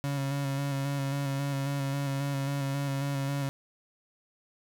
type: tone with vibrato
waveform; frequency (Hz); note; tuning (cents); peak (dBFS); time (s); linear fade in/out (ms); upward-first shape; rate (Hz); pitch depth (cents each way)
35% pulse; 139.1; C#3; +6; -27; 0.04-3.49; 0; square; 3.7; 23
effects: none